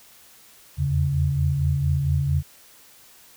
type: tone cluster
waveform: sine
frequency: 82 / 86.4 / 139.6 Hz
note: E2 / F2 / C#3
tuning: -9 / -18 / +13 cents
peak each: -25 / -26 / -21 dBFS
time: 0.77-2.43 s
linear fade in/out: 50 ms
effects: white hiss -51 dBFS RMS until 3.36 s